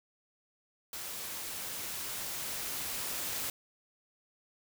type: noise with level ramp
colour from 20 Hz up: white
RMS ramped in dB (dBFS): -41 to -36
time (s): 0.93-3.5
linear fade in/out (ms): 2
effects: none

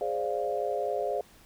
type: chord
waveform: sine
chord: D half-diminished seventh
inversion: second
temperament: equal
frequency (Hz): 415.3 / 523.3 / 587.3 / 698.5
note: Ab4 / C5 / D5 / F5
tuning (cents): 0 / 0 / 0 / 0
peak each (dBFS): -33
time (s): 0.01-1.21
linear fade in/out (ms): 2
effects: pink hiss -57 dBFS RMS until 1.45 s

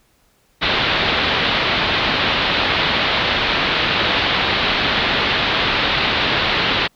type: low-pass noise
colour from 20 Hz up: white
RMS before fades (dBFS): -18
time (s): 0.61-6.88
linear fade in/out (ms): 20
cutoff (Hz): 4000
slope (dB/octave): 48
effects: pink hiss -59 dBFS RMS until 6.95 s

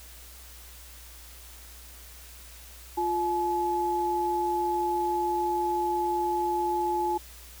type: tone pair together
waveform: sine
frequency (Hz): 349.7 / 854.6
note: F4 / G#5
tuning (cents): +2 / +49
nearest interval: octave + minor third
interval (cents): 1547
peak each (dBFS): -29 / -26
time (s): 2.97-7.18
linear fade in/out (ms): 10
effects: added 60 Hz sine -48 dBFS peak until 7.6 s + white hiss -49 dBFS RMS until 7.6 s

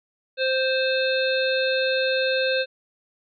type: harmonic tone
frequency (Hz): 523.3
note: C5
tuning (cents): 0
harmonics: 1 / 3 / 5 / 7 / 8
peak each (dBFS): -22 / -27 / -29 / -30 / -31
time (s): 0.37-2.66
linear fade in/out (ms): 50
effects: none

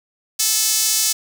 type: tone with high-pass filter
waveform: sawtooth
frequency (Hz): 435.1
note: A4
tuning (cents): -19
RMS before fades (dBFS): -18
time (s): 0.39-1.13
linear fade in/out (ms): 10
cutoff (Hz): 5900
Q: 1.3
effects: none

